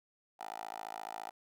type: tone with high-pass filter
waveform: 10% pulse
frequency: 54.5 Hz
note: A1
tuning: 16 cents flat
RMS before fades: -44 dBFS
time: 0.39-1.31 s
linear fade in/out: 20 ms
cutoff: 760 Hz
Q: 4.3
effects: none